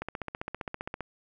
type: click train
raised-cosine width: 0.5 ms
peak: -19 dBFS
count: 16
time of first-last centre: 0.02-1.007 s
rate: 15.2 Hz
effects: none